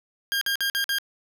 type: tone bursts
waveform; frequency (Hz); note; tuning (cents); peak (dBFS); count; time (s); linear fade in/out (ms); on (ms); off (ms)
20% pulse; 1611; G6; +47; -18; 5; 0.32-0.985; 0; 93; 50
effects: none